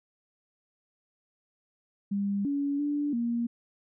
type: tone with pitch steps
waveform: sine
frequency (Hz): 200.3 / 283 / 291.2 / 235.5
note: G3 / C#4 / D4 / A#3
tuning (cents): +38 / +36 / -15 / +18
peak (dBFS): -26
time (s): 2.11-3.47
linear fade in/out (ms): 10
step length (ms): 340
effects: none